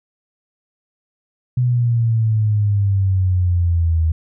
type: exponential sweep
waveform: sine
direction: down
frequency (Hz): 125.6 to 79.4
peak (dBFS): -13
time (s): 1.57-4.12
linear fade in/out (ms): 5
effects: none